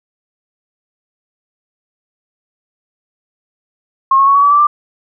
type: tone with pitch steps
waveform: sine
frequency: 1077 / 1093.9 / 1111.1 / 1128.6 / 1146.3 / 1164.3 / 1182.6 Hz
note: C6 / C#6 / C#6 / C#6 / D6 / D6 / D6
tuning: +50 / -23 / +4 / +31 / -42 / -15 / +12 cents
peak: -6 dBFS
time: 4.11-4.67 s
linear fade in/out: 5 ms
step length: 80 ms
effects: none